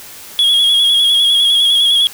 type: tone with vibrato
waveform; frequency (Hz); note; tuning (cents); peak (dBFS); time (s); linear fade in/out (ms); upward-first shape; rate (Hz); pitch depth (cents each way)
triangle; 3322; G#7; 0; -7; 0.39-2.07; 0; square; 9.9; 32
effects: white hiss -34 dBFS RMS until 2.13 s